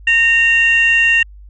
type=tone pair together; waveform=sine; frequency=1844 / 2763 Hz; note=A#6 / F7; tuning=-19 / -19 cents; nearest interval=perfect fifth; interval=700 cents; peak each=-11 dBFS; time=0.07-1.23 s; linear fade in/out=5 ms; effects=tanh soft clip ceiling -3 dBFS + added 50 Hz sine -35 dBFS peak until 1.49 s